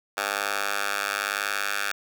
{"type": "tone with high-pass filter sweep", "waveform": "10% pulse", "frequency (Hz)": 101, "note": "G#2", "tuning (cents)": -48, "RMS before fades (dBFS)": -28, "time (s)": [0.17, 1.92], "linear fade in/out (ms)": 5, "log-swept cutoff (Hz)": [990, 1500], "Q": 1.6, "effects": []}